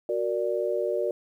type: chord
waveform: sine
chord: Gb augmented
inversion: none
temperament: equal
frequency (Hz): 370 / 466.2 / 587.3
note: Gb4 / Bb4 / D5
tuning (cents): 0 / 0 / 0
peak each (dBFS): -29 / -29 / -28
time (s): 0.09-1.11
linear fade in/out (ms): 2
effects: 10-bit